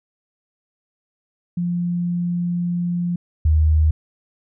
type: tone pair in turn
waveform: sine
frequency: 174.61 / 77.78 Hz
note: F3 / D#2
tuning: 0 / 0 cents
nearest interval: octave + major second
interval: 1400 cents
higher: first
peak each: -19 / -12 dBFS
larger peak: second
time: 1.57-3.16 / 3.45-3.91 s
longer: first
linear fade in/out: 5 ms
effects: none